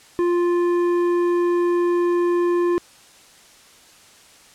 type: tone with tanh clipping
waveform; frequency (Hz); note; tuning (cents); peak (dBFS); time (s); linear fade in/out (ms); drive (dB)
triangle; 349.2; F4; 0; -18; 0.19-2.78; 0; 14
effects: white hiss -49 dBFS RMS until 4.54 s + low-pass 9000 Hz 12 dB/octave